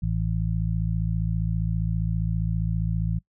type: harmonic tone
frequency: 55 Hz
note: A1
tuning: in tune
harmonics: 1 / 2 / 3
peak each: -27 / -27 / -27 dBFS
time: 0.02-3.19 s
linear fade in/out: 10 ms
effects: noise-tail reverb RT60 0.1 s tail -23 dB re dry